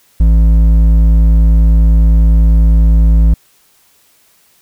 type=tone with hard clipping; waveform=sine; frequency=55 Hz; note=A1; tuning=in tune; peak=-6 dBFS; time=0.2-3.34 s; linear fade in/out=5 ms; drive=7 dB; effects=white hiss -51 dBFS RMS until 4.61 s